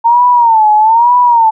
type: tone with vibrato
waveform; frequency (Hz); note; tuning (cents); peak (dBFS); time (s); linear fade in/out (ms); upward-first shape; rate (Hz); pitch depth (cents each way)
sine; 913; A#5; -36; -4; 0.04-1.51; 20; sine; 1.1; 130
effects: none